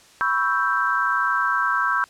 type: chord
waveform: sine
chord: C# half-diminished seventh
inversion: third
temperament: equal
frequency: 987.8 / 1108.7 / 1318.5 / 1568 Hz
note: B5 / C#6 / E6 / G6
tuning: 0 / 0 / 0 / 0 cents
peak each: -27 / -25 / -24 / -22 dBFS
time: 0.21-2.04 s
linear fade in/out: 0 ms
effects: white hiss -51 dBFS RMS until 2.09 s + low-pass 8000 Hz 12 dB/octave